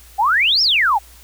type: exponential two-way sweep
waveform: sine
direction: up then down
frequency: 750 to 5620 to 750 Hz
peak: -12 dBFS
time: 0.18-0.99 s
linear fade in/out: 20 ms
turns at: 0.62 s
effects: added 60 Hz sine -44 dBFS peak until 1.23 s + white hiss -46 dBFS RMS until 1.23 s